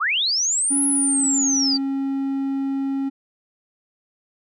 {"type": "linear two-way sweep", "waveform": "sine", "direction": "up then down", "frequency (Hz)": [1046.5, 10660, 4525], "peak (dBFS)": -18, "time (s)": [0, 1.78], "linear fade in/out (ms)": 20, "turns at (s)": 0.83}
{"type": "tone with pitch glide", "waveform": "triangle", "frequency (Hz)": [277.2, 272.4], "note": ["C#4", "C#4"], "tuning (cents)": [0, -30], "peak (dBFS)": -19, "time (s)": [0.7, 3.1], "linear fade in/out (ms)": 20, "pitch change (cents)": -30, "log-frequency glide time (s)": [0.87, 1.43]}
{"effects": []}